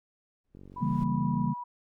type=noise with exponential growth; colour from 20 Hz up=brown; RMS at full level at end=-40 dBFS; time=0.44-1.04 s; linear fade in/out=5 ms; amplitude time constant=130 ms
type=click train; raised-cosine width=3 ms; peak=-36 dBFS; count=45; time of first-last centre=0.55-1.482 s; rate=47.2 Hz
type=tone with pitch glide; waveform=sine; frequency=987.8 to 975.9 Hz; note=B5 to B5; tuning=0 to -21 cents; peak=-35 dBFS; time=0.76-1.64 s; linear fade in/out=10 ms; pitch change=-21 cents; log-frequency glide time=0.93-1.37 s
type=chord; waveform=sine; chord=C# diminished seventh; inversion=none; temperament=equal; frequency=138.59 / 164.81 / 196 / 233.1 Hz; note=C#3 / E3 / G3 / Bb3; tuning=0 / 0 / 0 / 0 cents; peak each=-31 dBFS; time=0.8-1.54 s; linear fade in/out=20 ms
effects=none